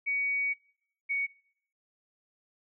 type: tone pair in turn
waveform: sine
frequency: 2250 / 2233 Hz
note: C#7 / C#7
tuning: +25 / +12 cents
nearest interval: unison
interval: 13 cents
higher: first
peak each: -27 / -27 dBFS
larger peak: neither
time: 0.06-0.54 / 1.09-1.27 s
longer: first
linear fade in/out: 20 ms
effects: noise-tail reverb RT60 0.6 s tail -21 dB re dry